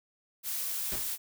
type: noise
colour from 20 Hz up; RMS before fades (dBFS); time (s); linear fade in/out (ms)
blue; -34; 0.43-1.18; 50
type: noise with exponential decay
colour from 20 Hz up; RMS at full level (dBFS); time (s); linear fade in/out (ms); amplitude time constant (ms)
pink; -35; 0.92-1.14; 0; 46
effects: none